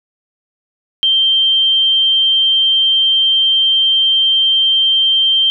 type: tone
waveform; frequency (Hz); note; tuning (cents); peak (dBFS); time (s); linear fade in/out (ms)
sine; 3145; G7; +5; -9; 1.03-5.5; 0
effects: none